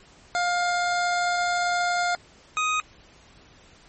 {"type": "tone pair in turn", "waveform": "25% pulse", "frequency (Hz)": [706, 1250.3], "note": ["F5", "D#6"], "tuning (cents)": [19, 8], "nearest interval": "minor seventh", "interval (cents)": 989, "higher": "second", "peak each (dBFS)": -18, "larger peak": "neither", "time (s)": [[0.35, 2.15], [2.57, 2.8]], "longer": "first", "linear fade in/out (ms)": 0, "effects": ["pink hiss -53 dBFS RMS until 3.88 s", "MP3 32 kbps"]}